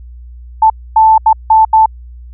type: tone bursts at uneven times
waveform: sine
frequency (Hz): 880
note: A5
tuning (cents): 0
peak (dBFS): -3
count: 5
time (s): 0.62-0.7 / 0.96-1.18 / 1.26-1.33 / 1.5-1.65 / 1.73-1.86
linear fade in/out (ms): 5
effects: added 60 Hz sine -29 dBFS peak until 2.33 s